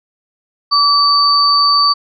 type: tone pair together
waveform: sine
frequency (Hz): 1154 / 4576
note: D6 / D8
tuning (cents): -31 / -46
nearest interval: 2 octaves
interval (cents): 2385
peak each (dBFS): -11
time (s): 0.71-1.94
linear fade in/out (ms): 20
effects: none